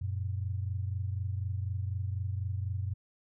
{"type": "tone pair together", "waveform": "sine", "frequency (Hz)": [92.5, 116.54], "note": ["F#2", "A#2"], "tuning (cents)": [0, 0], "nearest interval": "major third", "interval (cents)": 400, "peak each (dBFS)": [-32, -37], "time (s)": [0.01, 2.94], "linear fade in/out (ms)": 10, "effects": []}